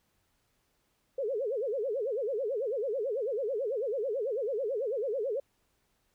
sine tone with vibrato, 480.2 Hz, B4, 49 cents flat, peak -29 dBFS, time 1.18-5.4 s, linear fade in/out 5 ms, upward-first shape sine, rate 9.1 Hz, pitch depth 280 cents each way, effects pink hiss -74 dBFS RMS until 6.14 s

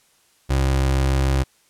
30% pulse tone, 66.9 Hz, C2, 39 cents sharp, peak -14 dBFS, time 0.49-1.44 s, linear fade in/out 20 ms, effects white hiss -59 dBFS RMS until 1.69 s + low-pass 11000 Hz 12 dB/octave

